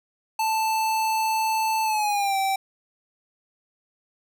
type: tone with pitch glide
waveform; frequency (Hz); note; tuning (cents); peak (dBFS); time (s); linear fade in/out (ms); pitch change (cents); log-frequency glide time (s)
square; 881 to 775.9; A5 to G5; +2 to -18; -22; 0.39-2.56; 5; -220; 1.84-2.37
effects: none